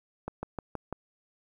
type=slowing click train; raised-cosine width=1 ms; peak=-20 dBFS; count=5; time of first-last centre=0.28-0.927 s; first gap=150 ms; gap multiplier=1.05; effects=10-bit